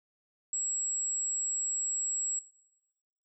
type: tone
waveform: sine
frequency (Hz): 7700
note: B8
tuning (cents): -45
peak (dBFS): -29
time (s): 0.53-2.39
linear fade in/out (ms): 2
effects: noise-tail reverb RT60 1.0 s tail -20 dB re dry + tanh soft clip ceiling -26 dBFS